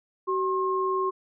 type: tone pair together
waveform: sine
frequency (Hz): 378.5 / 1070.6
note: F#4 / C6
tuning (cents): +39 / +39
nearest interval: octave + tritone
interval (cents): 1800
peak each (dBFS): -26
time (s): 0.27-1.11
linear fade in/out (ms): 20
effects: none